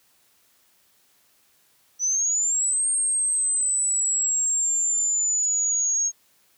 sine exponential two-way sweep, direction up then down, 5920 to 8610 to 6510 Hz, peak -20 dBFS, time 1.99-6.12 s, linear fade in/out 50 ms, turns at 2.88 s, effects white hiss -62 dBFS RMS until 6.57 s + high-pass 60 Hz 12 dB/octave

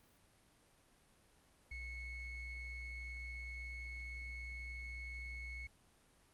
triangle ring-modulated tone, 1069 Hz, C6, 37 cents sharp, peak -39 dBFS, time 1.71-5.67 s, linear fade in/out 5 ms, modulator 1130 Hz, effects pink hiss -69 dBFS RMS until 6.33 s + Opus 32 kbps

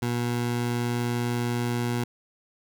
20% pulse tone, 120.2 Hz, B2, 46 cents flat, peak -20 dBFS, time 0.02-2.04 s, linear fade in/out 5 ms, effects none

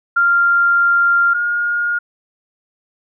sine tone pair in turn, 1392 / 1424.5 Hz, F6 / F6, -6 / +34 cents, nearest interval unison, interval 40 cents, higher second, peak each -10 / -15 dBFS, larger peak first, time 0.16-1.34 / 1.34-1.99 s, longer first, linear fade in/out 10 ms, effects none

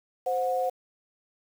sine tone pair together, 520 / 728.7 Hz, C5 / F#5, -11 / -27 cents, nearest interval tritone, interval 584 cents, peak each -27 dBFS, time 0.26-0.7 s, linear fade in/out 10 ms, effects 8-bit

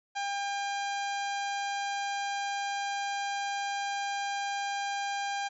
harmonic tone with a mistuned harmonic, 801 Hz, G5, 37 cents sharp, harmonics 1 / 2 / 3 / 4 / 5 / 6 / 7 / 8 / 9, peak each -32 / -38 / -42 / -44 / -46 / -48 / -49 / -50 / -51 dBFS, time 0.15-5.49 s, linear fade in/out 20 ms, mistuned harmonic 7, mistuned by +53 cents, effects none

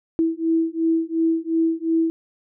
sine beating tone pair, 325.6 / 328.4 Hz, E4 / E4, -21 / -6 cents, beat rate 2.8 Hz, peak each -21 dBFS, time 0.19-2.1 s, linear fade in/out 0 ms, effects none

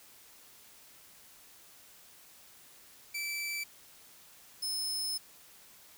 sawtooth tone pair in turn, 2322 / 5213 Hz, D7 / E8, -20 / -20 cents, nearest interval octave + major second, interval 1400 cents, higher second, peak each -31 / -30 dBFS, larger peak second, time 3.14-3.64 / 4.62-5.18 s, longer second, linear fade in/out 10 ms, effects white hiss -57 dBFS RMS until 5.97 s

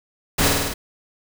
pink noise with echo, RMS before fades -18 dBFS, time 0.38-0.49 s, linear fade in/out 10 ms, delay 50 ms, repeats 5, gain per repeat -2 dB, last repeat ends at 0.74 s, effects none

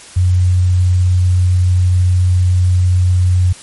sine tone, 90.7 Hz, F#2, 34 cents flat, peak -8 dBFS, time 0.16-3.53 s, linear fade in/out 10 ms, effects white hiss -36 dBFS RMS until 3.62 s + MP3 48 kbps

